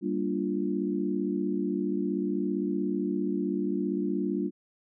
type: chord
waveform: sine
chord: G minor seventh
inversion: none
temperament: equal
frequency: 196 / 233.1 / 293.7 / 349.2 Hz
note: G3 / Bb3 / D4 / F4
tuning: 0 / 0 / 0 / 0 cents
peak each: -31 / -34 / -31 / -32 dBFS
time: 0.01-4.51 s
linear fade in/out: 50 ms
effects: none